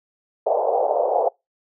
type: band-pass noise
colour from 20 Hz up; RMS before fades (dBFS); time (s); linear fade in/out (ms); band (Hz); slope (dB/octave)
pink; -20; 0.46-1.29; 10; 480 to 790; 48
effects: noise-tail reverb RT60 0.2 s tail -26 dB re dry